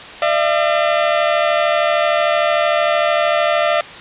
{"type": "tone pair together", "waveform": "sawtooth", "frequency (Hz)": [603, 676.2], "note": ["D5", "E5"], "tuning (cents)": [46, 44], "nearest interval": "major second", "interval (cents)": 198, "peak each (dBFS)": -12, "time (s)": [0.22, 3.81], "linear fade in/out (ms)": 2, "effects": ["white hiss -33 dBFS RMS until 4 s", "resampled to 8000 Hz"]}